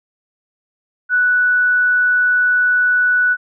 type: tone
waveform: sine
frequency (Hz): 1480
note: F#6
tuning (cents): 0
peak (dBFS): -11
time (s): 1.09-3.37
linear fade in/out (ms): 50
effects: none